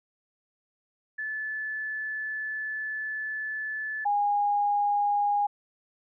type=tone pair in turn; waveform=sine; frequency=1736 / 819.3 Hz; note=A6 / G#5; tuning=-24 / -24 cents; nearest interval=octave + minor second; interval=1300 cents; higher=first; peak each=-30 / -22 dBFS; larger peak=second; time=1.18-4.05 / 4.05-5.47 s; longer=first; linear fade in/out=10 ms; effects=none